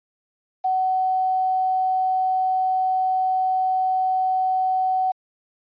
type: tone with quantisation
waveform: sine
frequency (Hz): 750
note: F#5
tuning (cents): +23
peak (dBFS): -18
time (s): 0.64-5.12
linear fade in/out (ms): 10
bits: 8
effects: resampled to 11025 Hz